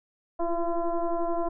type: tone with frequency modulation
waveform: sine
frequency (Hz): 336.3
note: E4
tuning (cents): +35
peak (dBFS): -24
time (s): 0.39-1.49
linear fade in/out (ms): 10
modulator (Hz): 342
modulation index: 1.7
effects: none